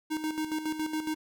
square tone with tremolo, 311.1 Hz, D#4, in tune, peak -29 dBFS, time 0.1-1.15 s, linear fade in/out 20 ms, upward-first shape square, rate 7.2 Hz, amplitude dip 60%, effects none

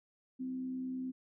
sine tone with frequency modulation, 257.8 Hz, C4, 26 cents flat, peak -36 dBFS, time 0.39-1.12 s, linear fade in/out 20 ms, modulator 69.6 Hz, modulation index 0.25, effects none

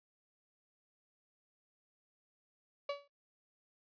35% pulse tone with exponential decay, 569 Hz, C#5, 45 cents sharp, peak -31 dBFS, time 2.89-3.08 s, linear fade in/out 5 ms, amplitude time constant 40 ms, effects noise-tail reverb RT60 0.2 s tail -26 dB re dry + resampled to 11025 Hz

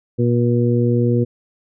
harmonic tone, 120 Hz, B2, 49 cents flat, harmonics 1 / 2 / 3 / 4, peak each -16 / -19 / -21 / -22 dBFS, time 0.18-1.25 s, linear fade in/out 20 ms, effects none

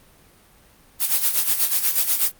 blue noise with tremolo, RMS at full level -17 dBFS, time 0.99-2.32 s, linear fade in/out 50 ms, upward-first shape sine, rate 8.2 Hz, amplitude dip 70%, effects pink hiss -53 dBFS RMS until 2.39 s + Opus 32 kbps

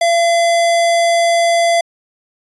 square tone, 680 Hz, F5, 46 cents flat, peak -11 dBFS, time 0.01-1.81 s, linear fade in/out 5 ms, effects resampled to 24000 Hz

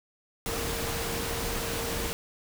sine tone in noise, 462.1 Hz, A#4, 15 cents flat, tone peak -37 dBFS, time 0.46-2.13 s, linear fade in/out 0 ms, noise pink, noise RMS -32 dBFS, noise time 0.46-2.13 s, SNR -8 dB, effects none

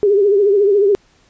sine tone with vibrato, 403.4 Hz, G4, 50 cents sharp, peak -9 dBFS, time 0.03-0.95 s, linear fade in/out 0 ms, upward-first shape triangle, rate 14 Hz, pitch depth 98 cents each way, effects pink hiss -54 dBFS RMS until 1.29 s + resampled to 16000 Hz

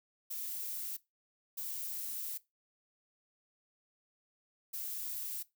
violet noise bursts at uneven times, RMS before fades -40 dBFS, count 3, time 0.3-0.97 / 1.57-2.38 / 4.73-5.43 s, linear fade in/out 10 ms, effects noise-tail reverb RT60 0.2 s tail -19 dB re dry

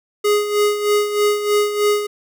square tone with tremolo, 415.3 Hz, G#4, in tune, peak -13 dBFS, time 0.24-2.07 s, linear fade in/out 10 ms, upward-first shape sine, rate 3.2 Hz, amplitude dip 65%, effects none

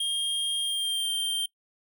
square tone with pitch glide, 3225 to 3162 Hz, G7 to G7, +48 to +14 cents, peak -26 dBFS, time 0-1.46 s, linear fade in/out 5 ms, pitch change -34 cents, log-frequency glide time 0.6-1.08 s, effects noise-tail reverb RT60 0.1 s tail -22 dB re dry

